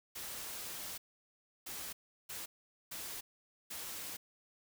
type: noise bursts at uneven times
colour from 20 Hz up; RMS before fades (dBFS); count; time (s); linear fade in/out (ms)
white; -44; 5; 0.15-0.98 / 1.66-1.93 / 2.29-2.46 / 2.91-3.21 / 3.7-4.17; 10
effects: none